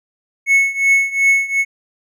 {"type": "tone with tremolo", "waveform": "triangle", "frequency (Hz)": 2200, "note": "C#7", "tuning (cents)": -14, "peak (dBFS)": -6, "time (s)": [0.46, 1.65], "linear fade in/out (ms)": 50, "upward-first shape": "triangle", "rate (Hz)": 2.7, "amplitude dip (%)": 90, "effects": []}